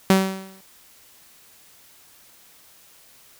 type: tone with exponential decay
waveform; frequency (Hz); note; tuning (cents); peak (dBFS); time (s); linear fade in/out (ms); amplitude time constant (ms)
sawtooth; 191.1; G3; -44; -7; 0.1-0.61; 2; 110
effects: white hiss -52 dBFS RMS until 3.39 s